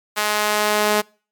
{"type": "tone with high-pass filter sweep", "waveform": "sawtooth", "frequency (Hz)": 210.5, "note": "G#3", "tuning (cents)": 24, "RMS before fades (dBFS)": -19, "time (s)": [0.16, 1.02], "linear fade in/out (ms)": 20, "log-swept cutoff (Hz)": [1000, 430], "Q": 0.79, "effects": ["noise-tail reverb RT60 0.4 s tail -26 dB re dry", "MP3 96 kbps"]}